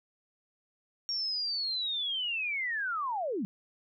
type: linear sweep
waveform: sine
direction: down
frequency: 5588 to 174.5 Hz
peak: -30 dBFS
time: 1.09-3.45 s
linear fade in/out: 0 ms
effects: none